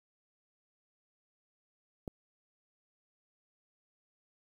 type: click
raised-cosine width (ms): 2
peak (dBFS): -25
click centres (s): 2.078
effects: 9-bit